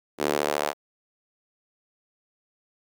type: tone with high-pass filter sweep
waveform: sawtooth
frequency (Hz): 73.7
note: D2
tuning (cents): +7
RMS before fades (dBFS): -26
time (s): 0.18-0.74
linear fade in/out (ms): 50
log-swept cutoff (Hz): 350 to 680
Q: 1.6
effects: none